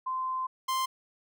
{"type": "tone pair in turn", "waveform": ["sine", "45% pulse"], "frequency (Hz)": [1036, 1046.2], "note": ["C6", "C6"], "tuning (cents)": [-17, -1], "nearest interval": "unison", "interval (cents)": 16, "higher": "second", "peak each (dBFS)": [-29, -27], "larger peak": "second", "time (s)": [[0.06, 0.47], [0.68, 0.86]], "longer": "first", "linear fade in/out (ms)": 10, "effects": []}